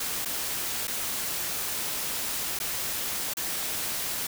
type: noise with dropouts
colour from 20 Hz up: white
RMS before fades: -31 dBFS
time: 0-4.27 s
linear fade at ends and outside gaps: 5 ms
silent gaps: 0.25-0.256 / 0.873-0.878 / 2.59-2.6 / 3.337-3.369 s
effects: none